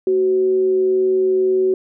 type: tone with frequency modulation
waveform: sine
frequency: 375.1 Hz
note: F#4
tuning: 24 cents sharp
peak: -13 dBFS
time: 0.07-1.74 s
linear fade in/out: 2 ms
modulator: 148 Hz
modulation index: 0.2
effects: none